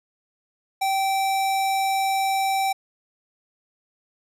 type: tone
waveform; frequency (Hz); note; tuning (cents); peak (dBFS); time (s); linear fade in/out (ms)
square; 776; G5; -18; -21; 0.81-2.73; 10
effects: resampled to 32000 Hz